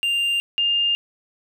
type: tone pair in turn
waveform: triangle / sine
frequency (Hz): 2794 / 2810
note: F7 / F7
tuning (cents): 0 / +10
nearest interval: unison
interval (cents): 10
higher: second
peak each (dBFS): -17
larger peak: neither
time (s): 0.03-0.4 / 0.58-0.95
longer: neither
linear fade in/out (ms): 0
effects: none